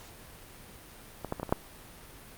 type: clicks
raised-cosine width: 1 ms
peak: -21 / -16 / -22 / -18 / -24 / -9 dBFS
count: 6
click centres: 1.247 / 1.324 / 1.398 / 1.431 / 1.493 / 1.525 s
effects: pink hiss -50 dBFS RMS until 2.37 s + Opus 48 kbps